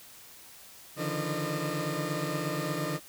20% pulse tone cluster, 144.9 / 153.5 / 170 / 608 Hz, D3 / D#3 / F3 / D#5, -23 / -23 / -46 / -40 cents, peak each -31 dBFS, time 0.96-3 s, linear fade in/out 50 ms, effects white hiss -51 dBFS RMS until 3.08 s

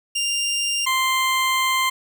20% pulse tone pair in turn, 2794 / 1046 Hz, F7 / C6, 0 / -1 cents, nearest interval octave + perfect fourth, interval 1701 cents, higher first, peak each -16 / -13 dBFS, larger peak second, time 0.15-0.86 / 0.86-1.9 s, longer second, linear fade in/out 10 ms, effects 9-bit

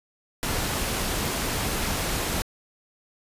pink noise, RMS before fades -27 dBFS, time 0.43-2.42 s, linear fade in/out 0 ms, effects resampled to 32000 Hz

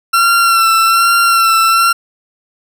40% pulse tone with vibrato, 1357 Hz, E6, 50 cents sharp, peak -7 dBFS, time 0.13-1.93 s, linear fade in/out 10 ms, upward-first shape sine, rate 1.2 Hz, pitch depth 28 cents each way, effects none

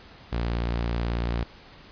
sawtooth tone, 58.27 Hz, A#1, in tune, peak -21 dBFS, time 0.32-1.44 s, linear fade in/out 10 ms, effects pink hiss -49 dBFS RMS until 1.91 s + resampled to 11025 Hz

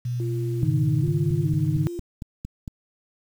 sine tone with pitch glide, 122 to 123.06 Hz, B2 to B2, -21 to -6 cents, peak -24 dBFS, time 0.05-1.03 s, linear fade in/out 5 ms, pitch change +15 cents, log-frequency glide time 0.24-0.46 s
sine tone with vibrato, 328.9 Hz, E4, 4 cents flat, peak -30 dBFS, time 0.2-1.99 s, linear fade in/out 0 ms, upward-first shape square, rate 1.2 Hz, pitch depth 88 cents each way
sine chord, Ab suspended fourth, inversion none, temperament equal, 103.83 / 138.59 / 155.56 Hz, Ab2 / Db3 / Eb3, 0 / 0 / 0 cents, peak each -28 / -24 / -23 dBFS, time 0.63-1.87 s, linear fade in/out 0 ms
click train, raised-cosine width 5 ms, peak -20 dBFS, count 8, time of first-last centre 1.08-2.678 s, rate 4.38 Hz
effects 8-bit

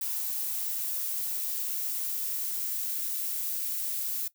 violet noise with high-pass filter sweep, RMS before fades -32 dBFS, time 0.01-4.28 s, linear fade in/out 5 ms, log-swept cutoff 820 to 380 Hz, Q 3.7, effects noise-tail reverb RT60 0.1 s tail -17 dB re dry

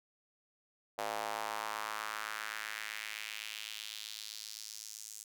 square tone with high-pass filter sweep, 53.9 Hz, A1, 35 cents flat, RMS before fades -42 dBFS, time 0.98-5.24 s, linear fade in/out 10 ms, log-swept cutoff 660 to 7100 Hz, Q 2.1, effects none

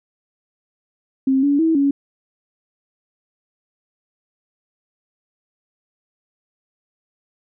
sine tone with pitch steps, 266.3 / 284.5 / 324 / 280 Hz, C4 / C#4 / E4 / C#4, +31 / +45 / -30 / +18 cents, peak -13 dBFS, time 1.27-1.91 s, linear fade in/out 5 ms, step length 160 ms, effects none

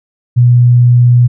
sine tone, 122 Hz, B2, 21 cents flat, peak -3 dBFS, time 0.36-1.28 s, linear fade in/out 20 ms, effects none

